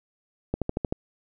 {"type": "click train", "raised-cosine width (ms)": 2, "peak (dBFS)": -12, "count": 6, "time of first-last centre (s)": [0.54, 0.925], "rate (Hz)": 13, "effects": []}